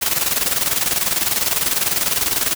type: noise with tremolo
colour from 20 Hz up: white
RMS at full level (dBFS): -17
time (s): 0.01-2.55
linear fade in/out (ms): 20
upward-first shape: square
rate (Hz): 20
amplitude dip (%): 60
effects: none